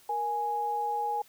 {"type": "tone pair together", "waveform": "sine", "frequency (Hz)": [470, 831.3], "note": ["A#4", "G#5"], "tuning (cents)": [14, 1], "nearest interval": "minor seventh", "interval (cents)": 987, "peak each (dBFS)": [-37, -28], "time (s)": [0.09, 1.22], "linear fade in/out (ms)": 5, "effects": ["white hiss -59 dBFS RMS until 1.28 s"]}